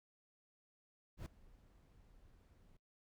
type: noise with ADSR envelope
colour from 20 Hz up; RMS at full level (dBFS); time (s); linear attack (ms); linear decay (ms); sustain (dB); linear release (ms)
brown; -42; 1.17-2.77; 90; 4; -23; 4
effects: noise-tail reverb RT60 0.2 s tail -26 dB re dry